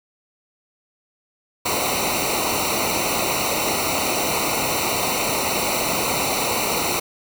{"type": "noise with comb filter", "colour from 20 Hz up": "pink", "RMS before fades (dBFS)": -22, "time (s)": [1.65, 7], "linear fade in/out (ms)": 10, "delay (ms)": 0.6, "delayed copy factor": -1, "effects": []}